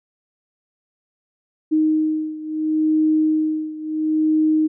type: beating tone pair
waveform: sine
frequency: 311.1 / 311.83 Hz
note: D#4 / D#4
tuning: 0 / +4 cents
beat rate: 0.73 Hz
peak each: -18 / -21 dBFS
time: 1.71-4.68 s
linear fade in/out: 20 ms
effects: none